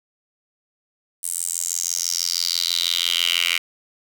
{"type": "tone with high-pass filter sweep", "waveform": "10% pulse", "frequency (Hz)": 86.1, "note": "F2", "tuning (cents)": -24, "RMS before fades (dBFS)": -23, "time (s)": [1.23, 3.58], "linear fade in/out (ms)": 5, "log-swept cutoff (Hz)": [9200, 2500], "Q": 4.7, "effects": []}